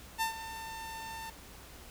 sawtooth tone with ADSR envelope, 897 Hz, A5, 33 cents sharp, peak -24 dBFS, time 0.18-1.3 s, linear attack 34 ms, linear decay 110 ms, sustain -13 dB, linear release 5 ms, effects added 60 Hz sine -55 dBFS peak until 1.9 s + pink hiss -52 dBFS RMS until 1.9 s

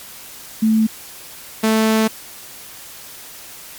sine / sawtooth tone pair in turn, 220 / 220 Hz, A3 / A3, 0 / 0 cents, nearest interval unison, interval 0 cents, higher neither, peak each -11 / -9 dBFS, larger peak second, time 0.62-0.87 / 1.63-2.08 s, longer second, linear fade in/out 10 ms, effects white hiss -37 dBFS RMS until 3.78 s + MP3 96 kbps

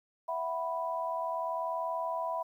sine chord, E suspended second, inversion none, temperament equal, 659.3 / 740 / 987.8 Hz, E5 / F#5 / B5, 0 / 0 / 0 cents, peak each -35 / -40 / -34 dBFS, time 0.28-2.43 s, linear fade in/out 10 ms, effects 11-bit

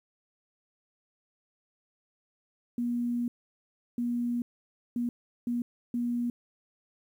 sine tone bursts at uneven times, 240 Hz, B3, 49 cents flat, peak -27 dBFS, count 5, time 2.78-3.28 / 3.98-4.42 / 4.96-5.09 / 5.47-5.62 / 5.94-6.3 s, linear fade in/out 2 ms, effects 10-bit

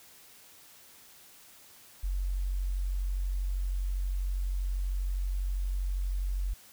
sine tone, 46.25 Hz, F#1, in tune, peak -28 dBFS, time 2.03-6.54 s, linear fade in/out 10 ms, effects white hiss -55 dBFS RMS until 6.72 s

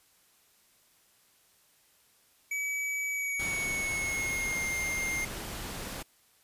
square tone with pitch glide, 2283 to 2118 Hz, D7 to C7, -50 to +21 cents, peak -31 dBFS, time 2.51-5.25 s, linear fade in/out 5 ms, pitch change -129 cents, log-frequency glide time 3.1-4.65 s
pink noise, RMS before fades -39 dBFS, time 3.39-6.03 s, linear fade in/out 10 ms
effects white hiss -65 dBFS RMS until 6.43 s + resampled to 32000 Hz

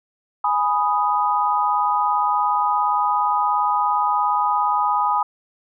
sine chord, G# minor, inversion none, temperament equal, 830.6 / 987.8 / 1244.5 Hz, G#5 / B5 / D#6, 0 / 0 / 0 cents, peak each -21 dBFS, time 0.44-5.23 s, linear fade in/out 5 ms, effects none

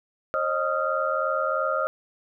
sine tone cluster, 538 / 621 / 1248 / 1376 Hz, C5 / D#5 / D#6 / F6, +48 / -3 / +5 / -26 cents, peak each -28 dBFS, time 0.34-1.87 s, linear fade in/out 0 ms, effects none

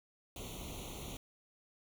pink noise with comb filter, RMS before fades -45 dBFS, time 0.36-1.17 s, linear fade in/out 2 ms, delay 0.3 ms, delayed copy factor +1, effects none

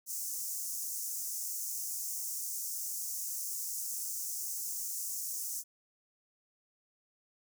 pink high-pass noise, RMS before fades -38 dBFS, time 0.06-5.64 s, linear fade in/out 50 ms, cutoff 5800 Hz, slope 48 dB/octave, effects none

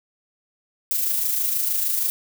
violet noise with amplitude modulation, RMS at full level -21 dBFS, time 0.91-2.1 s, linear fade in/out 0 ms, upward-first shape sine, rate 26.4 Hz, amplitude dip 40%, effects none

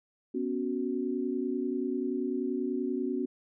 sine chord, B suspended second, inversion none, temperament equal, 246.9 / 277.2 / 370 Hz, B3 / C#4 / F#4, 0 / 0 / 0 cents, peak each -33 dBFS, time 0.34-3.26 s, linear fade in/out 10 ms, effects none

